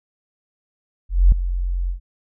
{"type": "tone with ADSR envelope", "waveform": "sine", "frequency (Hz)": 44.5, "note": "F1", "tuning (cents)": 33, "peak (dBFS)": -6, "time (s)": [1.09, 2], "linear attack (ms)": 230, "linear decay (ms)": 3, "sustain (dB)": -13, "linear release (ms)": 110, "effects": []}